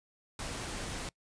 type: noise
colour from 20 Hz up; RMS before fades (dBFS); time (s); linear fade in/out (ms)
pink; -39; 0.39-1.09; 2
effects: noise-tail reverb RT60 0.1 s tail -24 dB re dry + resampled to 22050 Hz